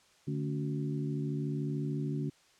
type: harmonic tone with a mistuned harmonic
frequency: 73.42 Hz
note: D2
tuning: in tune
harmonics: 2 / 3 / 4 / 5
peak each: -33 / -40 / -38 / -42 dBFS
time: 0.27-2.3 s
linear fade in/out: 10 ms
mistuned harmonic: 4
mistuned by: -76 cents
effects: white hiss -64 dBFS RMS until 2.59 s + low-pass 7000 Hz 12 dB/octave